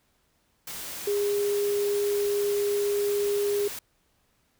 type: tone in noise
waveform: sine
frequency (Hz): 408.2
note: G#4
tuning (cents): -30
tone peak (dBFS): -23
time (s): 1.07-3.68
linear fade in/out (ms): 5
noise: white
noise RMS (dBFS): -37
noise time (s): 0.67-3.79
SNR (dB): +11
effects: pink hiss -69 dBFS RMS until 4.59 s